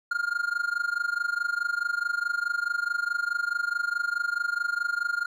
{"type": "tone with amplitude modulation", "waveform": "triangle", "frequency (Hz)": 1410, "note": "F6", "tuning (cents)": 16, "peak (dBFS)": -20, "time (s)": [0.11, 5.26], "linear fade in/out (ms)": 5, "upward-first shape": "sine", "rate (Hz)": 24.7, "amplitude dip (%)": 90, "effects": []}